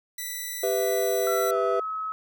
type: tone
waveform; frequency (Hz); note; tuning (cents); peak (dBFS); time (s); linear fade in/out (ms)
5% pulse; 1975.5; B6; 0; -21; 0.18-1.51; 5
type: chord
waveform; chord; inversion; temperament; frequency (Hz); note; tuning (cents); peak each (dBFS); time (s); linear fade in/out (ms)
triangle; E minor; first; just; 395.6 / 494.4 / 659.3; G4 / B4 / E5; +16 / +2 / 0; -25; 0.63-1.8; 5
type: tone with pitch glide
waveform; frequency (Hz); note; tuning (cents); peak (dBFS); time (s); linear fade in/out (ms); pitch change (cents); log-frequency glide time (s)
sine; 1348 to 1284.2; E6 to E6; +38 to -46; -28; 1.27-2.12; 0; -84; 1.5-1.57
effects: none